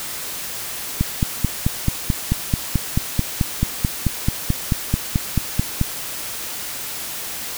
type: click train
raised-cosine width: 5 ms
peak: -4 dBFS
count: 23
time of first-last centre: 1.01-5.813 s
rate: 4.58 Hz
effects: white hiss -29 dBFS RMS until 7.57 s